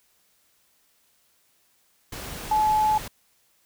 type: tone in noise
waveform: sine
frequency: 858 Hz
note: A5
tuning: 44 cents flat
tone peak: -18 dBFS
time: 2.51-2.98 s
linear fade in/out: 5 ms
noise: pink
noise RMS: -36 dBFS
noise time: 2.12-3.08 s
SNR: +15 dB
effects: white hiss -65 dBFS RMS until 3.65 s